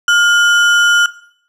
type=tone with sample-and-hold; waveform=sine; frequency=1414 Hz; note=F6; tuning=21 cents sharp; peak=-7 dBFS; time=0.08-1.06 s; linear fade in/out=2 ms; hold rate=4410 Hz; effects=noise-tail reverb RT60 0.6 s tail -18 dB re dry + low-pass 7000 Hz 12 dB/octave